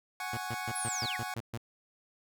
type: chord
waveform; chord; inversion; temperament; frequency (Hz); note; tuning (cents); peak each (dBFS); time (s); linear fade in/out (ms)
25% pulse; F# suspended second; none; equal; 740 / 830.6 / 1108.7; F#5 / G#5 / C#6; 0 / 0 / 0; -35 / -37 / -38; 0.2-1.34; 2
type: tone bursts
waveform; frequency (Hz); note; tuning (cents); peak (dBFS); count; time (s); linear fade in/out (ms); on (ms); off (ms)
sawtooth; 115.9; A#2; -10; -31; 8; 0.33-1.576; 5; 42; 130
type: linear sweep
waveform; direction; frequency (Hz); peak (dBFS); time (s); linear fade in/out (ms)
sine; down; 11175 to 1626; -34; 0.75-1.17; 10
effects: none